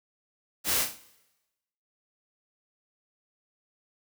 white noise with echo, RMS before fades -27 dBFS, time 0.64-0.86 s, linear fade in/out 50 ms, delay 33 ms, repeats 4, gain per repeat -6 dB, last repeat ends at 0.992 s, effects noise-tail reverb RT60 1.0 s tail -18 dB re dry

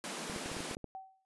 pink high-pass noise, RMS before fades -41 dBFS, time 0.04-0.75 s, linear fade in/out 0 ms, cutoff 160 Hz, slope 96 dB/octave
clicks, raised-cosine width 2 ms, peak -29 dBFS, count 9, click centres 0.298 / 0.362 / 0.46 / 0.516 / 0.567 / 0.605 / 0.712 / 0.769 / 0.843 s
sine tone with exponential decay, 764 Hz, G5, 45 cents flat, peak -39 dBFS, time 0.95-1.25 s, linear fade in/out 0 ms, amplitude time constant 65 ms
effects resampled to 24000 Hz

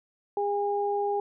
sine tone pair together, 406.6 / 813.2 Hz, G#4 / G#5, -37 / -37 cents, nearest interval octave, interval 1200 cents, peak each -27 / -28 dBFS, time 0.37-1.2 s, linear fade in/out 2 ms, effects none

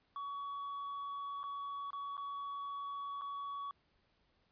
triangle tone with dropouts, 1127 Hz, C#6, 28 cents sharp, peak -38 dBFS, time 0.16-3.71 s, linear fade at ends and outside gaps 1 ms, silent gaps 1.432-1.439 / 1.905-1.931 / 2.169-2.178 / 3.212-3.218 s, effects pink hiss -75 dBFS RMS until 4.51 s + resampled to 11025 Hz

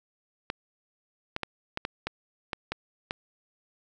clicks, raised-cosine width 0.3 ms, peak -14 dBFS, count 9, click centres 0.501 / 1.364 / 1.433 / 1.774 / 1.851 / 2.07 / 2.532 / 2.72 / 3.109 s, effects none

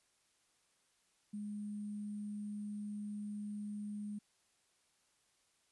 sine tone with sample-and-hold, 207.7 Hz, G#3, in tune, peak -40 dBFS, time 1.33-4.19 s, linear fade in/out 10 ms, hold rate 8820 Hz, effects white hiss -75 dBFS RMS until 5.71 s + resampled to 24000 Hz

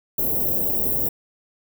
white band-stop noise, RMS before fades -22 dBFS, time 0.18-1.09 s, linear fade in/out 5 ms, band 590 to 15000 Hz, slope 24 dB/octave, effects none

